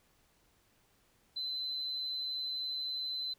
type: tone with amplitude modulation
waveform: sine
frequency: 4044 Hz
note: B7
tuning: 40 cents sharp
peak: -32 dBFS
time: 1.36-3.34 s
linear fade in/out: 10 ms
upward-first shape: sine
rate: 143 Hz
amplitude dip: 45%
effects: tanh soft clip ceiling -28 dBFS + pink hiss -70 dBFS RMS until 3.38 s

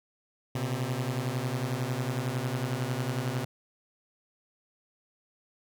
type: beating tone pair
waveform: sawtooth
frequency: 121.2 / 132.2 Hz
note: B2 / C3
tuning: -32 / +18 cents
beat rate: 11 Hz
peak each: -28 dBFS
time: 0.55-3.45 s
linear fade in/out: 5 ms
effects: none

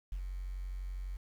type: tone with ADSR envelope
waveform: sine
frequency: 46 Hz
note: F#1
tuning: 9 cents flat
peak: -32 dBFS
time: 0.12-1.17 s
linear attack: 4 ms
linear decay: 78 ms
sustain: -4 dB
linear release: 8 ms
effects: tanh soft clip ceiling -32 dBFS + 10-bit

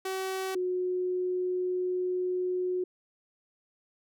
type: tone pair in turn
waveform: sawtooth / sine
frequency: 379.7 / 364.4 Hz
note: F#4 / F#4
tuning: +45 / -26 cents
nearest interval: minor second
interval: 71 cents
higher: first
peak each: -27 dBFS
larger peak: neither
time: 0.05-0.55 / 0.55-2.84 s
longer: second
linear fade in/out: 5 ms
effects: none

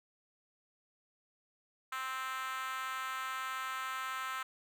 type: tone with high-pass filter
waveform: 5% pulse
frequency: 261.6 Hz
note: C4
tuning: in tune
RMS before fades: -39 dBFS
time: 1.92-4.43 s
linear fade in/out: 5 ms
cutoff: 1200 Hz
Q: 4.5
effects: none

